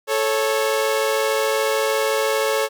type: tone pair together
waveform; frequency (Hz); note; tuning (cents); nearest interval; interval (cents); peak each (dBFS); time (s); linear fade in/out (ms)
sawtooth; 437.2 / 550.8; A4 / C#5; -11 / -11; major third; 400; -17; 0.07-2.69; 50
effects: none